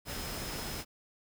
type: tone in noise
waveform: sine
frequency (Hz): 5120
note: D#8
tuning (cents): +49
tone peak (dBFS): -47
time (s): 0.05-0.85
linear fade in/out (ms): 50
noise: pink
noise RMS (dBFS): -39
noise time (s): 0.05-0.85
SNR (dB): -11
effects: none